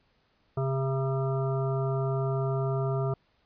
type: harmonic tone with a mistuned harmonic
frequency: 133.9 Hz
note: C3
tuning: 40 cents sharp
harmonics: 1 / 3 / 5 / 7 / 9 / 10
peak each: -27 / -32 / -35 / -43 / -40 / -45 dBFS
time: 0.57-3.14 s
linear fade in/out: 5 ms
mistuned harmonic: 7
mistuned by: +24 cents
effects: pink hiss -69 dBFS RMS until 3.45 s + resampled to 11025 Hz